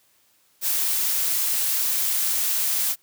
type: noise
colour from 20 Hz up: blue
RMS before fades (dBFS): -23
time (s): 0.61-2.96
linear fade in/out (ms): 50
effects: white hiss -62 dBFS RMS until 3.02 s + high-pass 60 Hz 12 dB/octave